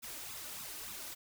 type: noise with flanger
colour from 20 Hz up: white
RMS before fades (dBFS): -45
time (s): 0.02-1.15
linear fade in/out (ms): 20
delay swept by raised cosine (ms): 0.78 to 3.38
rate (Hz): 3.4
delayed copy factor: +0.75
effects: none